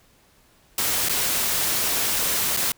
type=noise with dropouts; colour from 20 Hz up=white; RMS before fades=-23 dBFS; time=0.78-2.72 s; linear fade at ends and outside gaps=2 ms; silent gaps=1.087-1.094 / 2.566-2.571 s; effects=pink hiss -58 dBFS RMS until 2.77 s